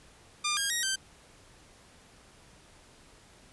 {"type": "tone with pitch steps", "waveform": "10% pulse", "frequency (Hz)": [1202, 1620, 1888, 1557], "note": ["D6", "G#6", "A#6", "G6"], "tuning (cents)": [40, -43, 22, -12], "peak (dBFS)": -19, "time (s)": [0.44, 0.96], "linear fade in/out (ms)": 10, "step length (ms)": 130, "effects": ["pink hiss -57 dBFS RMS until 3.52 s", "resampled to 24000 Hz"]}